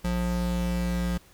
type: tone pair together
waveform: square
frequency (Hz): 59.3 / 177.8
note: A#1 / F3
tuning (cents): +30 / +31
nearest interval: octave + perfect fifth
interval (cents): 1901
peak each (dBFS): -29 / -30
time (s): 0.04-1.18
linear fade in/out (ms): 10
effects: pink hiss -56 dBFS RMS until 1.33 s